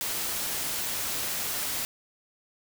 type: noise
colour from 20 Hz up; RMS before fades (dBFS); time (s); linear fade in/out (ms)
white; -31; 0.01-1.85; 0
effects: none